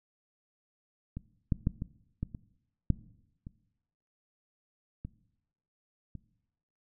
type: clicks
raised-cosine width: 5 ms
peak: -25 / -14 / -14 / -22 / -20 / -28 / -12 / -30 / -26 / -30 dBFS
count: 10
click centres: 1.17 / 1.522 / 1.671 / 1.821 / 2.23 / 2.348 / 2.903 / 3.469 / 5.05 / 6.153 s
effects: noise-tail reverb RT60 0.9 s tail -19 dB re dry